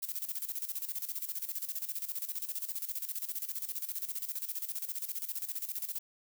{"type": "noise with tremolo", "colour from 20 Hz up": "violet", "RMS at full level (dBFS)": -36, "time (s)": [0.02, 5.99], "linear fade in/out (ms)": 10, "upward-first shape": "square", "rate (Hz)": 15, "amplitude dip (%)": 75, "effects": []}